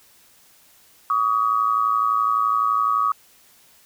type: tone pair together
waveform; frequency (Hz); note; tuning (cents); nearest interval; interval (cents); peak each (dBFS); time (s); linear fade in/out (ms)
sine; 1140.2 / 1252; C#6 / D#6; +48 / +10; major second; 162; -20 / -20; 1.1-3.12; 2
effects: white hiss -54 dBFS RMS until 3.85 s